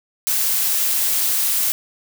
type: noise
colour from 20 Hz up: blue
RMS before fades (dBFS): -19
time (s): 0.27-1.72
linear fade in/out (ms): 0
effects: none